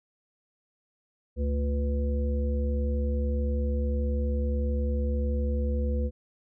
harmonic tone with a mistuned harmonic, 70.8 Hz, C#2, 37 cents sharp, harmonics 1 / 3 / 5 / 7, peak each -25 / -34 / -43 / -35 dBFS, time 1.36-6.11 s, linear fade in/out 50 ms, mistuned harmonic 3, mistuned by +91 cents, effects none

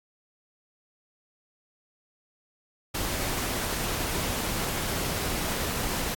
pink noise, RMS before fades -30 dBFS, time 2.94-6.15 s, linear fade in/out 10 ms, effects AAC 64 kbps

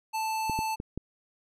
square tone, 880 Hz, A5, in tune, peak -29 dBFS, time 0.13-0.76 s, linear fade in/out 20 ms
clicks, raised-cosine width 3 ms, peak -20 dBFS, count 4, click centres 0.497 / 0.59 / 0.801 / 0.976 s
effects resampled to 32000 Hz

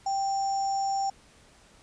sine tone with sample-and-hold, 784 Hz, G5, in tune, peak -25 dBFS, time 0.06-1.1 s, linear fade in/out 5 ms, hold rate 6300 Hz, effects pink hiss -57 dBFS RMS until 1.82 s + resampled to 22050 Hz

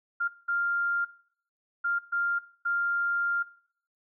sine tone bursts at uneven times, 1396.9 Hz, F6, in tune, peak -25 dBFS, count 5, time 0.2-0.28 / 0.48-1.05 / 1.84-1.99 / 2.12-2.39 / 2.65-3.43 s, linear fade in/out 10 ms, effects noise-tail reverb RT60 0.6 s tail -19 dB re dry

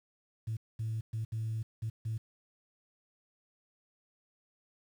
sine tone bursts at uneven times, 111.1 Hz, A2, 17 cents sharp, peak -31 dBFS, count 6, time 0.47-0.57 / 0.79-1.01 / 1.13-1.25 / 1.32-1.63 / 1.82-1.9 / 2.05-2.18 s, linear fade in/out 10 ms, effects tanh soft clip ceiling -29 dBFS + 10-bit

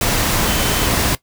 sine tone in noise, 3074 Hz, G7, 35 cents flat, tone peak -28 dBFS, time 0.46-0.87 s, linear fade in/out 2 ms, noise pink, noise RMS -17 dBFS, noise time 0.01-1.15 s, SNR -14 dB, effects noise-tail reverb RT60 0.1 s tail -17 dB re dry

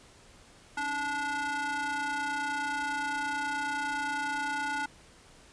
square ring-modulated tone, 293.7 Hz, D4, in tune, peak -28 dBFS, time 0.77-4.86 s, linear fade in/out 5 ms, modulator 1160 Hz, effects pink hiss -56 dBFS RMS until 5.52 s + resampled to 22050 Hz

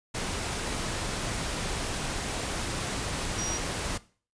sine tone in noise, 5740 Hz, F8, 47 cents sharp, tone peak -30 dBFS, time 3.38-3.58 s, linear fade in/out 10 ms, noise pink, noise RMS -32 dBFS, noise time 0.14-3.98 s, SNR -1 dB, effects noise-tail reverb RT60 0.4 s tail -18 dB re dry + resampled to 22050 Hz

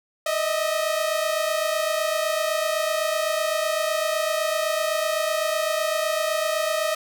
sawtooth tone pair together, 614.1 / 642 Hz, D#5 / E5, -23 / -46 cents, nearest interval minor second, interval 77 cents, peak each -21 / -21 dBFS, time 0.26-6.95 s, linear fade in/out 5 ms, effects none

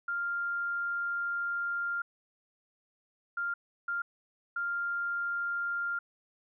sine tone bursts at uneven times, 1396.9 Hz, F6, in tune, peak -30 dBFS, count 4, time 0.08-2.02 / 3.37-3.54 / 3.88-4.02 / 4.56-5.99 s, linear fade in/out 5 ms, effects none

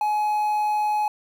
triangle tone with quantisation, 844 Hz, G#5, 28 cents sharp, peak -18 dBFS, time 0.01-1.08 s, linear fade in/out 2 ms, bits 8, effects none

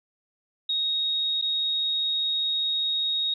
sine tone with dropouts, 3755 Hz, A#7, 12 cents sharp, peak -23 dBFS, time 0.69-3.34 s, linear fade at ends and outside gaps 5 ms, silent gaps 1.415-1.422 s, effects none

